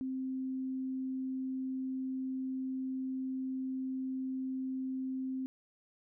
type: tone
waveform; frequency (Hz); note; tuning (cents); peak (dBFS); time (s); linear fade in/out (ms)
sine; 261.6; C4; 0; -34; 0.01-5.46; 0
effects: none